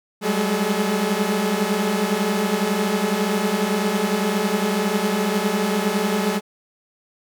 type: tone cluster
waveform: sawtooth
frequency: 189.2 / 201.2 / 211.1 / 429.7 Hz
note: F#3 / G3 / G#3 / A4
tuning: +39 / +45 / +29 / -41 cents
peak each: -21 dBFS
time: 0.21-6.41 s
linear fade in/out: 50 ms
effects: none